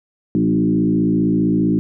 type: tone with frequency modulation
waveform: sine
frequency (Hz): 244.9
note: B3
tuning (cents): -14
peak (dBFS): -13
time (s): 0.35-1.79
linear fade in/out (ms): 0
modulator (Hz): 55.3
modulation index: 1.7
effects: none